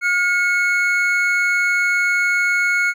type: tone pair together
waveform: triangle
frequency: 1427.3 / 2200 Hz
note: F6 / C#7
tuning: +37 / -14 cents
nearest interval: perfect fifth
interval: 749 cents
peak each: -16 dBFS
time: 0.01-2.94 s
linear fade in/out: 50 ms
effects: none